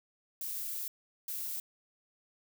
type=noise bursts at uneven times; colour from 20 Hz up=violet; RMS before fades=-38 dBFS; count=2; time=0.41-0.88 / 1.28-1.6 s; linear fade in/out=2 ms; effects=none